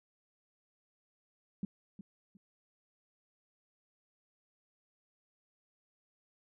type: tone with echo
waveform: sine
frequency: 196 Hz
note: G3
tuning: in tune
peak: -32 dBFS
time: 1.63-1.65 s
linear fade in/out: 2 ms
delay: 360 ms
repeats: 2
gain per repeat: -12 dB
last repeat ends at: 2.37 s
effects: none